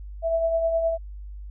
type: tone with tremolo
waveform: sine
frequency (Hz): 659.3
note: E5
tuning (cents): 0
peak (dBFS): -18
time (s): 0.22-0.98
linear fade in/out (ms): 50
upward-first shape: triangle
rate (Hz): 9.7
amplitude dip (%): 50
effects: added 50 Hz sine -35 dBFS peak until 1.5 s